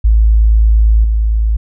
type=tone with level steps; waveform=sine; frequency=54.4 Hz; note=A1; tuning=19 cents flat; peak=-5 / -9 dBFS; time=0.04-1.57 s; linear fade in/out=10 ms; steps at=1.04 s; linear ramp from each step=2 ms; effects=none